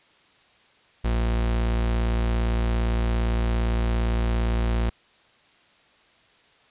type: tone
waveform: 40% pulse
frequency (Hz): 57.5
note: A#1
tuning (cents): -23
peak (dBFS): -20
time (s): 1.04-4.9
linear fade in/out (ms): 10
effects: white hiss -58 dBFS RMS until 6.7 s + resampled to 8000 Hz